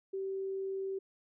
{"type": "tone", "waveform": "sine", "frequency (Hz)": 386.2, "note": "G4", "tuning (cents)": -26, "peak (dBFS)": -34, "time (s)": [0.13, 0.99], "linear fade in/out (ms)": 10, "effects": []}